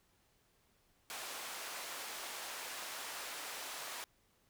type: band-pass noise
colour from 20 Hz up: pink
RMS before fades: -45 dBFS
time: 1.1-4.04 s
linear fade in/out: 0 ms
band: 710 to 15000 Hz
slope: 12 dB/octave
effects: pink hiss -73 dBFS RMS until 4.49 s